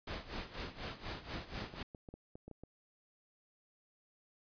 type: noise with tremolo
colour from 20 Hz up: pink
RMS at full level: -41 dBFS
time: 0.07-1.83 s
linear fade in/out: 5 ms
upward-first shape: sine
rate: 4.1 Hz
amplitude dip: 80%
type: clicks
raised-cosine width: 2 ms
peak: -36 dBFS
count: 11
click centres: 1.537 / 1.64 / 1.739 / 1.783 / 1.948 / 2.088 / 2.14 / 2.355 / 2.48 / 2.513 / 2.636 s
effects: resampled to 11025 Hz